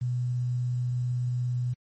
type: tone with quantisation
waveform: sine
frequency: 123.47 Hz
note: B2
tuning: in tune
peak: -25 dBFS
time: 0.01-1.74 s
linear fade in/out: 10 ms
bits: 9
effects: MP3 32 kbps